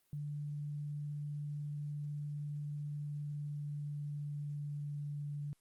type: tone with pitch glide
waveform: sine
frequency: 146.83 to 145.48 Hz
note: D3 to D3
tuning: 0 to -16 cents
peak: -38 dBFS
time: 0.13-5.53 s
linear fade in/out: 0 ms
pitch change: -16 cents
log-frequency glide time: 2.91-5.3 s
effects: white hiss -75 dBFS RMS until 5.6 s + Opus 32 kbps